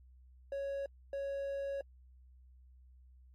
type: tone bursts at uneven times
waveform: triangle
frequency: 554.4 Hz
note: C#5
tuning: in tune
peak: -34 dBFS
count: 2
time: 0.52-0.86 / 1.13-1.81 s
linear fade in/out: 2 ms
effects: added 63 Hz sine -57 dBFS peak until 3.34 s + AAC 48 kbps